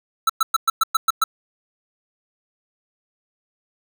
square tone bursts, 1318.5 Hz, E6, in tune, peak -14 dBFS, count 8, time 0.27-1.24 s, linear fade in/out 5 ms, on 25 ms, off 110 ms, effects none

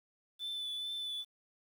sine tone with vibrato, 3500 Hz, A7, 10 cents flat, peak -34 dBFS, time 0.39-1.25 s, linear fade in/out 50 ms, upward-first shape triangle, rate 2.3 Hz, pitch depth 24 cents each way, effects tanh soft clip ceiling -36 dBFS + 10-bit

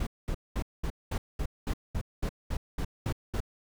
brown noise bursts, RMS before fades -30 dBFS, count 13, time 0-3.404 s, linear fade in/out 5 ms, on 68 ms, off 210 ms, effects none

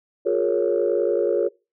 sine chord, Bb minor seventh, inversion second, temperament equal with one note detuned, 356.8 / 415.3 / 466.2 / 554.4 Hz, F4 / Ab4 / Bb4 / Db5, +37 / 0 / 0 / 0 cents, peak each -23 dBFS, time 0.25-1.49 s, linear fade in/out 20 ms, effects noise-tail reverb RT60 0.3 s tail -26 dB re dry + tanh soft clip ceiling -10 dBFS

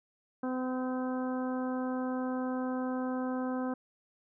harmonic tone with a mistuned harmonic, 255.5 Hz, C4, 41 cents flat, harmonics 1 / 2 / 3 / 4 / 5 / 6, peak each -32 / -38 / -42 / -44 / -46 / -48 dBFS, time 0.43-3.74 s, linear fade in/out 5 ms, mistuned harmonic 6, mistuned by +16 cents, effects none

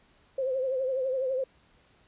sine tone with vibrato, 523 Hz, C5, 1 cent flat, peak -26 dBFS, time 0.38-1.44 s, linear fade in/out 5 ms, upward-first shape triangle, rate 12 Hz, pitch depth 78 cents each way, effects pink hiss -63 dBFS RMS until 2.07 s + resampled to 8000 Hz

